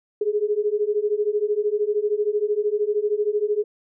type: beating tone pair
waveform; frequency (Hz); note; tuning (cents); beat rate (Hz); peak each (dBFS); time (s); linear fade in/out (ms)
sine; 411 / 424; G#4 / G#4; -18 / +36; 13; -23 / -22; 0.21-3.64; 5
effects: none